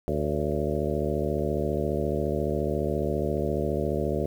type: harmonic tone with a mistuned harmonic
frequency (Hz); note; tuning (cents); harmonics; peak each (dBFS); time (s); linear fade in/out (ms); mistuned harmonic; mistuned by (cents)
74.5; D2; +25; 1 / 2 / 3 / 4 / 5 / 6 / 7 / 8 / 9; -32 / -32 / -33 / -36 / -31 / -32 / -37 / -33 / -37; 0.08-4.26; 0; 8; -61
effects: 9-bit